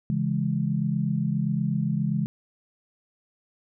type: chord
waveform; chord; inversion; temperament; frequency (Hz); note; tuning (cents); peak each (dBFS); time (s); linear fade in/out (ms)
sine; C# minor; none; just; 138.59 / 166.31 / 207.9; C#3 / E3 / G#3; 0 / +16 / +2; -27; 0.1-2.26; 0
effects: none